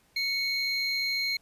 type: tone pair together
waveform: triangle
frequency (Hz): 2217 / 4177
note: C#7 / C8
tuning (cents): 0 / -4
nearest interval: major seventh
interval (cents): 1096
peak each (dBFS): -28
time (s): 0.16-1.37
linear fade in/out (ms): 5
effects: pink hiss -65 dBFS RMS until 1.41 s + resampled to 32000 Hz